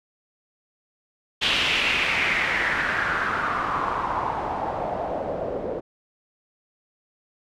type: noise with low-pass filter sweep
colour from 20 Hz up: white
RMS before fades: -25 dBFS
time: 1.41-5.81 s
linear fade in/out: 20 ms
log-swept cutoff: 3200 to 490 Hz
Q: 3.8
effects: none